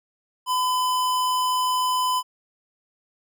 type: tone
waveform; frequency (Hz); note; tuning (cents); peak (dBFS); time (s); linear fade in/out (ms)
square; 1009; B5; +37; -21; 0.46-2.23; 50
effects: none